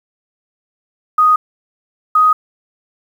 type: tone pair in turn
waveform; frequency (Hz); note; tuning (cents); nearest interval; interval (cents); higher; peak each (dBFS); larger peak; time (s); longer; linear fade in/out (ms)
sine; 1244.5 / 1251.1; D#6 / D#6; 0 / +9; unison; 9; second; -7; neither; 1.18-1.36 / 2.15-2.33; neither; 5
effects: 7-bit